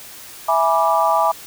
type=chord; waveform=sine; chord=E dominant seventh; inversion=none; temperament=equal with one note detuned; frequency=659.3 / 830.6 / 977 / 1174.7 Hz; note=E5 / G#5 / B5 / D6; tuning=0 / 0 / -19 / 0 cents; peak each=-19 dBFS; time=0.48-1.32 s; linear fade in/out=10 ms; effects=white hiss -38 dBFS RMS until 1.46 s